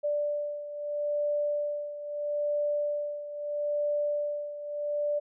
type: beating tone pair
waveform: sine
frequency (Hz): 587.3 / 588.07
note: D5 / D5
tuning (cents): 0 / +2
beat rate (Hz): 0.77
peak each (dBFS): -29 / -34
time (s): 0.03-5.2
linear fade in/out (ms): 20
effects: none